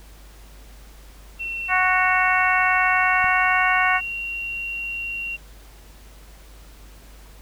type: tone with pitch glide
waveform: sine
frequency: 2711 to 2752 Hz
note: E7 to F7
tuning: +48 to -26 cents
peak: -26 dBFS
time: 1.39-5.37 s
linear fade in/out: 20 ms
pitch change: +26 cents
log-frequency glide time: 2.82-3.68 s
type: harmonic tone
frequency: 369.3 Hz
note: F#4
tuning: 3 cents flat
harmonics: 2 / 3 / 4 / 5 / 6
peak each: -23 / -23 / -23 / -23 / -23 dBFS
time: 1.68-4.01 s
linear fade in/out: 50 ms
type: click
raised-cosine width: 5 ms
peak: -25 dBFS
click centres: 3.243 s
effects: added 50 Hz sine -43 dBFS peak until 7.41 s + pink hiss -50 dBFS RMS until 7.41 s